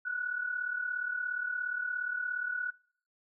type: tone pair together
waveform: sine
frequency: 1442.9 / 1480 Hz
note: F#6 / F#6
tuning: -44 / 0 cents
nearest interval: unison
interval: 44 cents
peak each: -38 / -33 dBFS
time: 0.05-2.71 s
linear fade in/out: 10 ms
effects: noise-tail reverb RT60 0.6 s tail -25 dB re dry